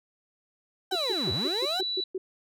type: linear two-way sweep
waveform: 35% pulse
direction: down then up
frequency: 784 to 78.9 to 784 Hz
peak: -29 dBFS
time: 0.91-1.81 s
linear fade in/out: 5 ms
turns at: 1.32 s
type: tone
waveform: sine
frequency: 3947 Hz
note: B7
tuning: 2 cents flat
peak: -28 dBFS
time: 0.92-2.04 s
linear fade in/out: 5 ms
type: tone bursts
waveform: sine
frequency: 375.4 Hz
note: F#4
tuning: 25 cents sharp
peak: -28 dBFS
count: 8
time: 0.92-2.18 s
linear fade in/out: 5 ms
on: 35 ms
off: 140 ms
effects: none